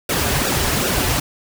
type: noise with flanger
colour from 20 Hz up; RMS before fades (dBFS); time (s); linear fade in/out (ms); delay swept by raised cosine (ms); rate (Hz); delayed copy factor
pink; -19; 0.09-1.2; 5; 0.93 to 6.43; 2.6; -0.85
effects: none